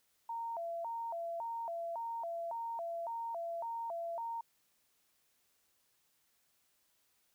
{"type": "tone with vibrato", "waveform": "sine", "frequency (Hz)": 790, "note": "G5", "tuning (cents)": 13, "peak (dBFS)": -37, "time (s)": [0.29, 4.41], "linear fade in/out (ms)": 5, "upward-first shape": "square", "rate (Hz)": 1.8, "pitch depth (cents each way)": 270, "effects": ["white hiss -75 dBFS RMS until 7.34 s"]}